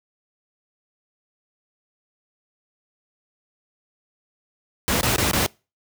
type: noise bursts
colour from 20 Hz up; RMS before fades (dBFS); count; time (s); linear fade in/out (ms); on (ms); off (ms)
pink; -20; 4; 4.88-5.463; 0; 130; 21
effects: noise-tail reverb RT60 0.3 s tail -25 dB re dry + high-pass 60 Hz 12 dB/octave